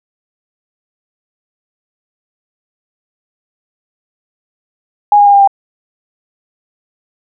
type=tone with pitch steps; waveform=sine; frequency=826 / 817.5 / 809 / 800.6 / 792.4 Hz; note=G#5 / G#5 / G#5 / G5 / G5; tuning=-10 / -28 / -46 / +36 / +18 cents; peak=-3 dBFS; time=5.12-5.475 s; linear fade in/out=2 ms; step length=71 ms; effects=none